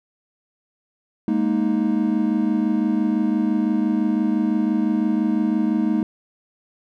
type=chord; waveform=triangle; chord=Ab suspended second; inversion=none; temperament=just; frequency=207.7 / 233.6 / 311.5 Hz; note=Ab3 / Bb3 / Eb4; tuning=0 / +4 / +2 cents; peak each=-20 dBFS; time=1.28-6.03 s; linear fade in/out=2 ms; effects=none